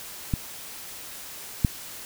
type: clicks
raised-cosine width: 5 ms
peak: -11 / -6 dBFS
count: 2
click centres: 0.338 / 1.648 s
effects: white hiss -40 dBFS RMS until 2.05 s